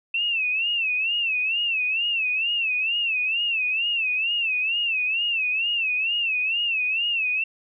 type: tone with vibrato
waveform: sine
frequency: 2662 Hz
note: E7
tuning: 16 cents sharp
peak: -21 dBFS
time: 0.14-7.44 s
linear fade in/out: 5 ms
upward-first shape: sine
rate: 2.2 Hz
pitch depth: 130 cents each way
effects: none